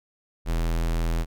square tone, 41.45 Hz, E1, 10 cents sharp, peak -23 dBFS, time 0.45-1.26 s, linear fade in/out 50 ms, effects none

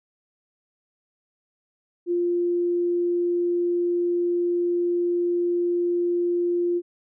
sine tone, 349.2 Hz, F4, in tune, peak -20 dBFS, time 2.06-6.82 s, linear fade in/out 50 ms, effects none

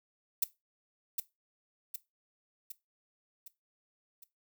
violet noise with echo, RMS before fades -27 dBFS, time 0.42-0.44 s, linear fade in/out 5 ms, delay 760 ms, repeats 5, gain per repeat -5 dB, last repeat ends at 4.24 s, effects noise-tail reverb RT60 0.2 s tail -17 dB re dry

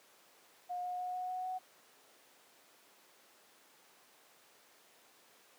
sine tone with pitch steps, 717 / 722 / 727 / 732.1 / 737.2 / 742.3 Hz, F5 / F#5 / F#5 / F#5 / F#5 / F#5, +45 / -43 / -31 / -19 / -7 / +5 cents, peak -36 dBFS, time 0.69-1.59 s, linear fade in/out 20 ms, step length 150 ms, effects pink hiss -63 dBFS RMS until 5.58 s + high-pass 400 Hz 12 dB/octave

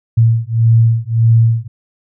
sine beating tone pair, 113.6 / 115.3 Hz, A#2 / A#2, -44 / -19 cents, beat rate 1.7 Hz, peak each -11 dBFS, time 0.17-1.68 s, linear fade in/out 10 ms, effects none

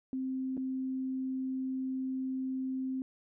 sine tone with dropouts, 261.6 Hz, C4, in tune, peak -32 dBFS, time 0.13-3.02 s, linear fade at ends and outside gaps 1 ms, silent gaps 0.569-0.576 s, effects none

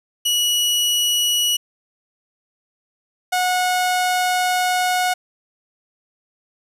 sawtooth tone pair in turn, 2925 / 729.8 Hz, F#7 / F#5, -21 / -24 cents, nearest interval 2 octaves, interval 2403 cents, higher first, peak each -13 / -13 dBFS, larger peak neither, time 0.25-1.57 / 3.32-5.14 s, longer second, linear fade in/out 10 ms, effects resampled to 32000 Hz + 8-bit

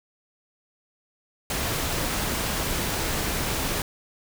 pink noise, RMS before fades -27 dBFS, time 1.5-3.82 s, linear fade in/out 2 ms, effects none

